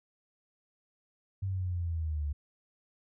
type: linear sweep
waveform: sine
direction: down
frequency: 98 to 71.1 Hz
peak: -30 dBFS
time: 1.42-2.33 s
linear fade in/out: 10 ms
effects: none